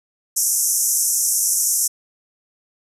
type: band-pass noise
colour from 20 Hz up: pink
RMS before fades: -19 dBFS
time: 0.36-1.88 s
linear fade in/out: 10 ms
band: 5600 to 13000 Hz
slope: 96 dB/octave
effects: none